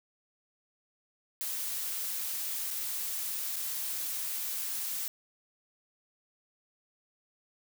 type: noise with dropouts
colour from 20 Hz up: blue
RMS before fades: -35 dBFS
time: 1.41-5.08 s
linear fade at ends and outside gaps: 0 ms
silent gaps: 2.705-2.71 / 3.559-3.564 s
effects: none